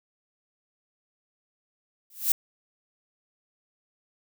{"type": "noise with exponential growth", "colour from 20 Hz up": "violet", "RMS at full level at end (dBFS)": -18, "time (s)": [2.1, 2.32], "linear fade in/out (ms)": 2, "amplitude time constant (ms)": 47, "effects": []}